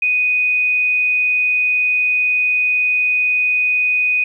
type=tone; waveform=sine; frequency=2489 Hz; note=D#7; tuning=in tune; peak=-13 dBFS; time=0.02-4.24 s; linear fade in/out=5 ms; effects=9-bit